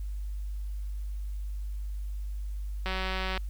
click train, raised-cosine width 0.3 ms, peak -17 dBFS, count 98, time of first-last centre 2.86-3.376 s, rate 188 Hz, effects added 50 Hz sine -32 dBFS peak until 3.49 s + white hiss -62 dBFS RMS until 3.49 s

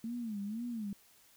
sine tone with vibrato, 220 Hz, A3, in tune, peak -36 dBFS, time 0.04-0.93 s, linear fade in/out 2 ms, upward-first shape sine, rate 2 Hz, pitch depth 170 cents each way, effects white hiss -64 dBFS RMS until 1.36 s

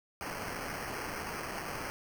white noise with sample-and-hold, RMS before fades -39 dBFS, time 0.21-1.9 s, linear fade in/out 0 ms, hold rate 3675 Hz, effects none

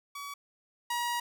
sawtooth tone pair in turn, 1137 / 956.1 Hz, C#6 / A#5, +44 / +44 cents, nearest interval minor third, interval 300 cents, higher first, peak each -35 / -26 dBFS, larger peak second, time 0.15-0.34 / 0.9-1.2 s, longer second, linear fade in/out 5 ms, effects none

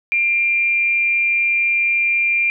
sine tone with frequency modulation, 2383 Hz, D7, 25 cents sharp, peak -14 dBFS, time 0.12-2.5 s, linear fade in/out 0 ms, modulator 262 Hz, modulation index 0.21, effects none

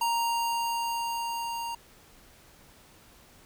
square tone with level ramp, 932.3 Hz, A#5, in tune, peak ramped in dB -25 to -33 dBFS, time 0.01-1.75 s, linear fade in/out 5 ms, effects pink hiss -56 dBFS RMS until 3.45 s

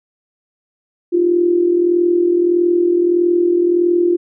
sine tone with amplitude modulation, 349.2 Hz, F4, in tune, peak -8 dBFS, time 1.12-4.17 s, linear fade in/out 20 ms, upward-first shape sine, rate 41.6 Hz, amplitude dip 60%, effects none

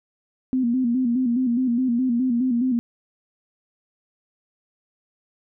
sine tone with vibrato, 246.9 Hz, B3, in tune, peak -18 dBFS, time 0.53-2.79 s, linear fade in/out 0 ms, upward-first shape square, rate 4.8 Hz, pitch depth 78 cents each way, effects none

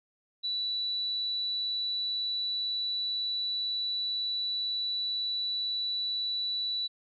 sine tone, 3951 Hz, B7, in tune, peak -29 dBFS, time 0.43-6.88 s, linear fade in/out 20 ms, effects none

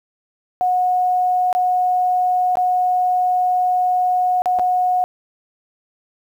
sine tone with dropouts, 729 Hz, F#5, 26 cents flat, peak -14 dBFS, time 0.61-5.04 s, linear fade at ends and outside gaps 0 ms, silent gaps 1.528-1.55 / 2.555-2.571 / 4.42-4.458 / 4.588-4.595 s, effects 8-bit

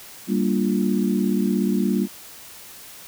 sine chord, G minor seventh, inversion none, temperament equal, 196 / 233.1 / 293.7 / 349.2 Hz, G3 / Bb3 / D4 / F4, 0 / 0 / 0 / 0 cents, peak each -21 / -23 / -27 / -27 dBFS, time 0.27-2.08 s, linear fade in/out 50 ms, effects white hiss -42 dBFS RMS until 3.07 s

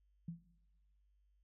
sine tone with exponential decay, 168.3 Hz, E3, 36 cents sharp, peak -38 dBFS, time 0.28-0.46 s, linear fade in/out 5 ms, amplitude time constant 38 ms, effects noise-tail reverb RT60 0.9 s tail -18 dB re dry + added 50 Hz sine -70 dBFS peak until 1.43 s

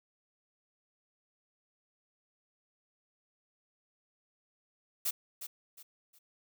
blue noise with echo, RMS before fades -32 dBFS, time 5.05-5.11 s, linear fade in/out 10 ms, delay 360 ms, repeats 3, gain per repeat -10 dB, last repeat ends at 6.19 s, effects none

